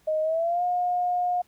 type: tone with pitch glide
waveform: sine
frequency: 623 to 715.6 Hz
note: D#5 to F5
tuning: +2 to +42 cents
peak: -22 dBFS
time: 0.07-1.42 s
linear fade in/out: 10 ms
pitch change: +240 cents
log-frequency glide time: 0.22-0.63 s
effects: pink hiss -63 dBFS RMS until 1.47 s